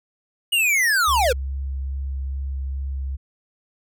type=linear sweep; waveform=square; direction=down; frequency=2914 to 444.3 Hz; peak=-17 dBFS; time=0.52-1.33 s; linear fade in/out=10 ms
type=tone with vibrato; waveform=sine; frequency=67.6 Hz; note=C#2; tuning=43 cents flat; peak=-24 dBFS; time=1.07-3.17 s; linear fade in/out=20 ms; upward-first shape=sine; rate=2.4 Hz; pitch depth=13 cents each way
effects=none